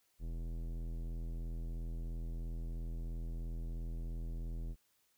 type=tone with tanh clipping; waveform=sine; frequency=41.5 Hz; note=E1; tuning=12 cents sharp; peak=-40 dBFS; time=0.19-4.76 s; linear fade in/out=50 ms; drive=17 dB; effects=white hiss -75 dBFS RMS until 5.17 s

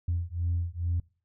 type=beating tone pair; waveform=sine; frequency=85 / 87.3 Hz; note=F2 / F2; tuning=-46 / 0 cents; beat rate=2.3 Hz; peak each=-29 dBFS; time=0.08-1 s; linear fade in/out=5 ms; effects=noise-tail reverb RT60 0.4 s tail -25 dB re dry + tanh soft clip ceiling -21 dBFS

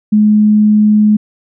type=tone; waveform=sine; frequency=211.6 Hz; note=G#3; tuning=33 cents sharp; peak=-5 dBFS; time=0.12-1.17 s; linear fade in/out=10 ms; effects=none

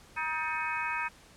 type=harmonic tone with a mistuned harmonic; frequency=315.6 Hz; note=D#4; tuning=25 cents sharp; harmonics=3 / 4 / 5 / 6 / 7 / 8; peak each=-35 / -38 / -37 / -41 / -39 / -36 dBFS; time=0.16-1.09 s; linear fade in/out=20 ms; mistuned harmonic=6; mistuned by=-94 cents; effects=pink hiss -56 dBFS RMS until 1.36 s + low-pass 10000 Hz 12 dB/octave

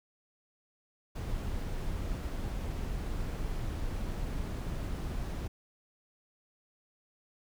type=noise; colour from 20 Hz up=brown; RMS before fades=-35 dBFS; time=1.15-5.48 s; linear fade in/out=10 ms; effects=none

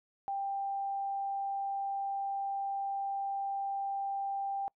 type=tone; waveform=sine; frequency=790 Hz; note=G5; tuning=13 cents sharp; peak=-32 dBFS; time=0.28-4.68 s; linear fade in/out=0 ms; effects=noise-tail reverb RT60 0.1 s tail -26 dB re dry

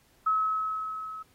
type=tone with level ramp; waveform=sine; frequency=1287 Hz; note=E6; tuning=42 cents flat; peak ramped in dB=-21 to -37 dBFS; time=0.26-1.23 s; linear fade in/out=10 ms; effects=pink hiss -64 dBFS RMS until 1.34 s + AAC 48 kbps

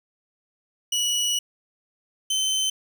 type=tone pair in turn; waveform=25% pulse; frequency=2933 / 3075 Hz; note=F#7 / G7; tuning=-16 / -34 cents; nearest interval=minor second; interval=82 cents; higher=second; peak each=-18 dBFS; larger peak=neither; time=0.92-1.39 / 2.3-2.7 s; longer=first; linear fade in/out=5 ms; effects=none

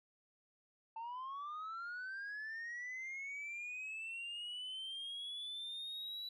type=linear sweep; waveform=sine; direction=up; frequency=888 to 3951 Hz; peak=-40 dBFS; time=0.96-6.29 s; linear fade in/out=5 ms; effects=tanh soft clip ceiling -41 dBFS

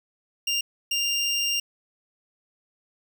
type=tone bursts at uneven times; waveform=25% pulse; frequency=2794 Hz; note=F7; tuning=in tune; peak=-19 dBFS; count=2; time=0.47-0.61 / 0.91-1.6 s; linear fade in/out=5 ms; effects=none

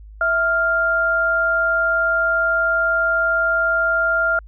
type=tone pair together; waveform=sine; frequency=657.7 / 1396.9 Hz; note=E5 / F6; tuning=-4 / 0 cents; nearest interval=octave + minor second; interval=1304 cents; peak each=-22 / -16 dBFS; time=0.21-4.39 s; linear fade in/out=2 ms; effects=added 52 Hz sine -37 dBFS peak until 4.47 s

